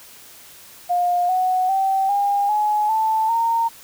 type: tone with pitch steps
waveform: sine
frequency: 709 / 740.4 / 773.2 / 807.4 / 843.1 / 880.5 / 919.5 Hz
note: F5 / F#5 / G5 / G#5 / G#5 / A5 / A#5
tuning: +26 / +1 / -24 / -49 / +26 / +1 / -24 cents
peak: -16 dBFS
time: 0.89-3.69 s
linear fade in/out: 20 ms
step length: 400 ms
effects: white hiss -44 dBFS RMS until 3.83 s